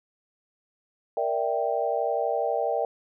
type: chord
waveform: sine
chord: E half-diminished seventh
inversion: second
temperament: equal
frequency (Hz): 466.2 / 587.3 / 659.3 / 784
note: Bb4 / D5 / E5 / G5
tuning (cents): 0 / 0 / 0 / 0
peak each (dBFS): -29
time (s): 1.17-2.85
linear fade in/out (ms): 2
effects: none